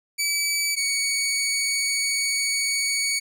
15% pulse tone pair in turn, 2294 / 2243 Hz, D7 / C#7, -41 / +20 cents, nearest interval unison, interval 39 cents, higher first, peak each -15 dBFS, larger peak neither, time 0.18-0.76 / 0.76-3.2 s, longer second, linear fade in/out 20 ms, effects none

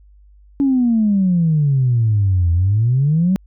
sine exponential two-way sweep, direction down then up, 283.2 to 83.1 to 195.5 Hz, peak -11 dBFS, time 0.6-3.36 s, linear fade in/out 0 ms, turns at 2.52 s, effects tanh soft clip ceiling -7 dBFS + added 50 Hz sine -44 dBFS peak until 3.46 s

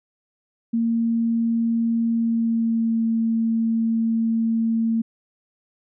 sine tone with pitch glide, 230 to 226.6 Hz, A#3 to A#3, -23 to -49 cents, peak -18 dBFS, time 0.73-5.02 s, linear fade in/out 10 ms, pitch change -26 cents, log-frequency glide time 2.13-3.04 s, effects none

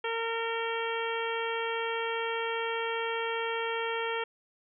harmonic tone, 457.5 Hz, A#4, 32 cents flat, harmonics 1 / 2 / 3 / 4 / 5 / 6 / 7, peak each -33 / -36 / -38 / -39 / -40 / -41 / -41 dBFS, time 0.04-4.24 s, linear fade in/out 5 ms, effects none

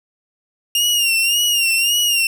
sawtooth tone with vibrato, 2804 Hz, F7, 6 cents sharp, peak -11 dBFS, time 0.75-2.27 s, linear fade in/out 2 ms, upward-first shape sine, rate 1.8 Hz, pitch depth 71 cents each way, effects none

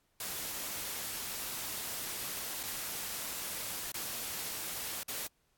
white noise with dropouts, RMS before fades -39 dBFS, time 0.2-5.27 s, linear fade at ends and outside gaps 2 ms, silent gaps 2.631-2.635 / 3.919-3.942 / 5.032-5.082 s, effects pink hiss -75 dBFS RMS until 5.57 s + AAC 64 kbps

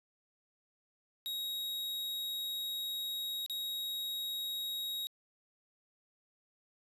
45% pulse tone with dropouts, 3791 Hz, A#7, 28 cents sharp, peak -36 dBFS, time 1.26-5.07 s, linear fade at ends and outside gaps 0 ms, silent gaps 3.462-3.498 s, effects resampled to 32000 Hz

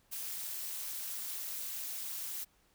blue noise with amplitude modulation, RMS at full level -37 dBFS, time 0.11-2.45 s, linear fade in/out 20 ms, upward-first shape sine, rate 254 Hz, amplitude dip 75%, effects pink hiss -70 dBFS RMS until 2.74 s

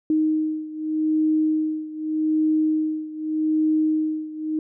sine beating tone pair, 311.1 / 311.93 Hz, D#4 / D#4, 0 / +4 cents, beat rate 0.83 Hz, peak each -21 / -24 dBFS, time 0.1-4.59 s, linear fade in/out 2 ms, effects none

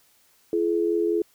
sine tone pair together, 339.6 / 424.4 Hz, F4 / G#4, -48 / +38 cents, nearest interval major third, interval 386 cents, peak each -23 dBFS, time 0.53-1.22 s, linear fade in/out 2 ms, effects white hiss -61 dBFS RMS until 1.34 s

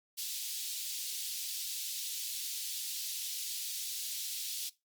pink high-pass noise, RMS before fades -39 dBFS, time 0.17-4.7 s, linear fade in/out 20 ms, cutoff 3400 Hz, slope 24 dB/octave, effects noise-tail reverb RT60 0.2 s tail -18 dB re dry + Opus 48 kbps

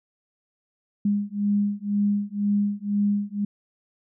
sine beating tone pair, 203.2 / 205.2 Hz, G#3 / G#3, -38 / -21 cents, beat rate 2 Hz, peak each -24 / -24 dBFS, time 1.05-3.45 s, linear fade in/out 5 ms, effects none

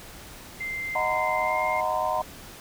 sine tone with pitch glide, 2086 to 2119 Hz, C7 to C7, -6 to +21 cents, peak -29 dBFS, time 0.6-1.81 s, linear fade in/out 10 ms, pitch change +27 cents, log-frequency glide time 1.41-1.56 s
sine chord, C half-diminished seventh, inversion first, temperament equal with one note detuned, 622.3 / 740 / 932.3 / 1022 Hz, Eb5 / Gb5 / Bb5 / C6, 0 / 0 / 0 / -41 cents, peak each -29 dBFS, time 0.95-2.22 s, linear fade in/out 5 ms
effects pink hiss -44 dBFS RMS until 2.6 s

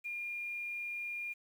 sine tone with quantisation, 2412 Hz, D7, 46 cents sharp, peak -37 dBFS, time 0.04-1.34 s, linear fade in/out 20 ms, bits 10, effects none

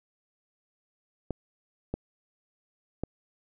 clicks, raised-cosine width 2 ms, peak -17 dBFS, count 3, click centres 1.307 / 1.94 / 3.036 s, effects none

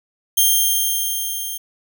5% pulse tone with level ramp, 3187 Hz, G7, 28 cents sharp, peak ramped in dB -3 to -17 dBFS, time 0.37-1.58 s, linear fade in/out 10 ms, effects none

